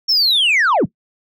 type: linear sweep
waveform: sine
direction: down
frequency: 5520 to 87.2 Hz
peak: -9 dBFS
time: 0.08-0.86 s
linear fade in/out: 20 ms
effects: noise-tail reverb RT60 0.1 s tail -21 dB re dry + tanh soft clip ceiling -10 dBFS